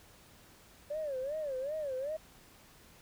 sine tone with vibrato, 568 Hz, C#5, 42 cents sharp, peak -33 dBFS, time 0.9-2.17 s, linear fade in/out 10 ms, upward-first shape sine, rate 2.6 Hz, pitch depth 180 cents each way, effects tanh soft clip ceiling -29 dBFS + pink hiss -59 dBFS RMS until 3.01 s

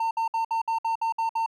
triangle tone bursts, 906 Hz, A#5, 50 cents flat, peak -21 dBFS, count 9, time 0-1.462 s, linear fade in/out 5 ms, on 110 ms, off 59 ms, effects none

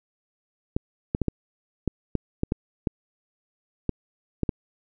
clicks, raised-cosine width 3 ms, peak -10 dBFS, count 12, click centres 0.765 / 1.149 / 1.217 / 1.283 / 1.877 / 2.153 / 2.434 / 2.521 / 2.872 / 3.893 / 4.433 / 4.492 s, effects none

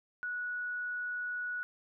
sine tone, 1467 Hz, F#6, 15 cents flat, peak -34 dBFS, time 0.23-1.63 s, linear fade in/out 0 ms, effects none

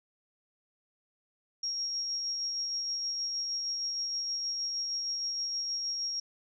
sine tone with tremolo, 5588 Hz, F8, in tune, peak -30 dBFS, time 1.63-6.2 s, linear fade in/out 5 ms, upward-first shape sine, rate 6.4 Hz, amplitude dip 25%, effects none

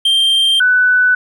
triangle / sine tone pair in turn, 3166 / 1494.2 Hz, G7 / F#6, +17 / +17 cents, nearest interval octave + minor second, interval 1300 cents, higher first, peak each -8 dBFS, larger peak neither, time 0.05-0.6 / 0.6-1.15 s, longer neither, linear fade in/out 5 ms, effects none

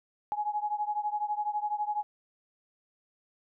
sine beating tone pair, 834 / 846 Hz, G#5 / G#5, +7 / +32 cents, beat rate 12 Hz, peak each -31 / -33 dBFS, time 0.32-2.03 s, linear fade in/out 0 ms, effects none

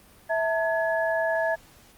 sine tone cluster, 654 / 898 / 1691 Hz, E5 / A5 / G#6, -14 / +35 / +31 cents, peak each -24 / -31 / -28 dBFS, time 0.29-1.56 s, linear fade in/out 20 ms, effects pink hiss -54 dBFS RMS until 1.97 s + Opus 32 kbps

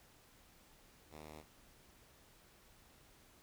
5% pulse tone, 76.8 Hz, D#2, 22 cents flat, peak -40 dBFS, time 1.1-1.44 s, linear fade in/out 50 ms, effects pink hiss -65 dBFS RMS until 3.42 s

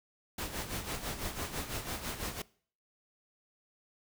pink noise with tremolo, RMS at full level -36 dBFS, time 0.38-2.42 s, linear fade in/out 5 ms, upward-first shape sine, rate 6 Hz, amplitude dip 65%, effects noise-tail reverb RT60 0.5 s tail -22 dB re dry

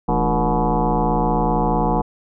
sine tone with frequency modulation, 347.7 Hz, F4, 8 cents flat, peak -15 dBFS, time 0.08-2.02 s, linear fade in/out 10 ms, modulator 128 Hz, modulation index 4.9, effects none

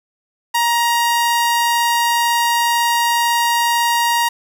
sawtooth tone, 942 Hz, A#5, 18 cents sharp, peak -10 dBFS, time 0.54-4.29 s, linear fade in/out 10 ms, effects none

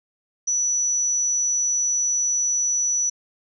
sine tone, 5920 Hz, F#8, in tune, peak -19 dBFS, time 0.47-3.1 s, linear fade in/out 10 ms, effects none

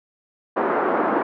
pink band-pass noise, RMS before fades -21 dBFS, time 0.56-1.23 s, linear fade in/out 10 ms, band 280 to 1400 Hz, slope 24 dB/octave, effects none

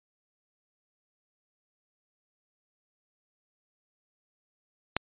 click, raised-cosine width 0.3 ms, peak -9 dBFS, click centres 4.966 s, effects resampled to 8000 Hz

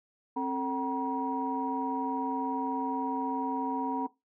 sine tone cluster, 266.2 / 445.9 / 762 / 956 Hz, C4 / A4 / G5 / A#5, +30 / +23 / -49 / +43 cents, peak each -32 / -38 / -38 / -31 dBFS, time 0.36-4.07 s, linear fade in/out 10 ms, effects noise-tail reverb RT60 0.2 s tail -18 dB re dry + tanh soft clip ceiling -18 dBFS

